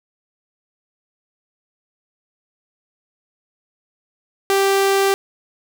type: tone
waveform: sawtooth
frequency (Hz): 392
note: G4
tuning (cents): 0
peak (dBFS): -10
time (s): 4.5-5.14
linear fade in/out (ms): 0
effects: none